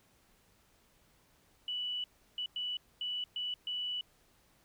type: tone bursts at uneven times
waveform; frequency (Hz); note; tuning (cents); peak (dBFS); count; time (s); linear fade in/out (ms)
sine; 2960; F#7; 0; -34; 6; 1.68-2.04 / 2.38-2.46 / 2.56-2.77 / 3.01-3.24 / 3.36-3.54 / 3.67-4.01; 2
effects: pink hiss -68 dBFS RMS until 4.64 s